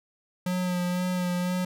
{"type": "tone with vibrato", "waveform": "square", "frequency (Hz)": 180, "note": "F#3", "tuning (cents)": -47, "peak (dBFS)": -26, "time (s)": [0.46, 1.65], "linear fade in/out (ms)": 5, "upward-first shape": "sine", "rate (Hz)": 2, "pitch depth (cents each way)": 21, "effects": []}